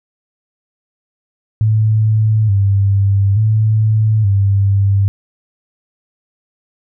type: tone with vibrato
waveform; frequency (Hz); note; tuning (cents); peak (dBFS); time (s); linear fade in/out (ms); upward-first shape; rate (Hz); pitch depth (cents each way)
sine; 103.83; G#2; 0; -9; 1.61-5.08; 0; square; 0.57; 81
effects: none